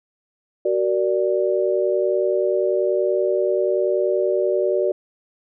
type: chord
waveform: sine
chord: Gb augmented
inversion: none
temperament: equal with one note detuned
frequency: 375.8 / 466.2 / 587.3 Hz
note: Gb4 / Bb4 / D5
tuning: +27 / 0 / 0 cents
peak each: -20 / -24 / -21 dBFS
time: 0.65-4.92 s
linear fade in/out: 5 ms
effects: none